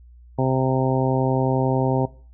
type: harmonic tone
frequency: 131.1 Hz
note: C3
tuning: 4 cents sharp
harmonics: 1 / 2 / 3 / 4 / 5 / 6 / 7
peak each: -21 / -24 / -26 / -27 / -28 / -29 / -29 dBFS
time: 0.38-2.06 s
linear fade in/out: 10 ms
effects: noise-tail reverb RT60 0.4 s tail -20 dB re dry + added 60 Hz sine -44 dBFS peak until 2.33 s